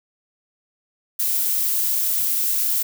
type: noise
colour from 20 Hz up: violet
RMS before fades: -21 dBFS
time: 1.19-2.83 s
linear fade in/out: 10 ms
effects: none